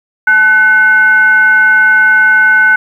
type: tone with frequency modulation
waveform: sine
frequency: 1505 Hz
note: F#6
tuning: 29 cents sharp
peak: -4 dBFS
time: 0.27-2.76 s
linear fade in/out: 5 ms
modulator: 641 Hz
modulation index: 0.39
effects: 7-bit